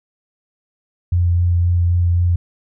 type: tone with vibrato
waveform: sine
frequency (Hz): 87.31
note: F2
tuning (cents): 0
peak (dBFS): -12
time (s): 1.12-2.36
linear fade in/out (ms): 5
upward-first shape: sine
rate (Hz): 3.8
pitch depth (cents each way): 14
effects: none